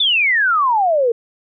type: exponential sweep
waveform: sine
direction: down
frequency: 3600 to 450 Hz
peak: -12 dBFS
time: 0-1.12 s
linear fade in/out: 5 ms
effects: none